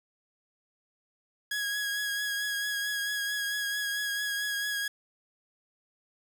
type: tone with vibrato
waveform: sawtooth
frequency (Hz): 1659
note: G#6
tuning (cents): -2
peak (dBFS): -26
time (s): 1.51-4.88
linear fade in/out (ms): 5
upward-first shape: triangle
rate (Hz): 4.5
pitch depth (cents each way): 28
effects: 9-bit